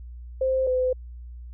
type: tone pair in turn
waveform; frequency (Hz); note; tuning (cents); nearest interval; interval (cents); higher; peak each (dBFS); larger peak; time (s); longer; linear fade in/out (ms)
sine; 523.3 / 509.3; C5 / C5; 0 / -47; unison; 47; first; -20; neither; 0.41-0.67 / 0.67-0.93; neither; 5
effects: added 60 Hz sine -37 dBFS peak until 1.53 s